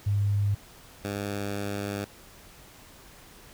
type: tone pair in turn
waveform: sine / 10% pulse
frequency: 101.5 / 101.06 Hz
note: G#2 / G#2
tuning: -39 / -47 cents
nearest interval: unison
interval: 8 cents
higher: first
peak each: -22 dBFS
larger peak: neither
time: 0.06-0.55 / 1.04-2.05 s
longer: second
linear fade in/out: 10 ms
effects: pink hiss -51 dBFS RMS until 3.53 s